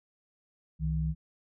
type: tone pair together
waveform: sine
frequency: 65.41 / 157.65 Hz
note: C2 / D#3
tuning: 0 / +23 cents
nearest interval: octave + minor third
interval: 1523 cents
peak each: -31 / -29 dBFS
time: 0.79-1.15 s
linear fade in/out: 50 ms
effects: none